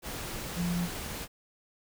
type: tone in noise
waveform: sine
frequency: 174.61 Hz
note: F3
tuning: in tune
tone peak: -28 dBFS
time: 0.55-0.89 s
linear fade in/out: 50 ms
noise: pink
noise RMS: -38 dBFS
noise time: 0.02-1.28 s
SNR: +7 dB
effects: none